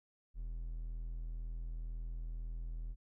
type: tone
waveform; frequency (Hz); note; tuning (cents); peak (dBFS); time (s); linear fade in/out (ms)
triangle; 41; E1; -9; -37; 0.34-2.96; 50
effects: none